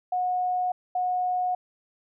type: tone pair in turn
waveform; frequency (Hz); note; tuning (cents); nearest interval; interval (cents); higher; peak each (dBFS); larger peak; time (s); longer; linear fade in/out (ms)
sine; 728 / 728; F#5 / F#5; -28 / -28; unison; 0; neither; -23; neither; 0.12-0.72 / 0.95-1.55; neither; 5
effects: none